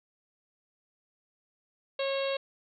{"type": "harmonic tone", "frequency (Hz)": 546, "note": "C#5", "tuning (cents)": -26, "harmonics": [1, 2, 3, 4, 5, 6, 7, 8], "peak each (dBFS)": [-29, -40, -44, -43, -40, -43, -41, -46], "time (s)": [1.99, 2.37], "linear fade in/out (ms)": 5, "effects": []}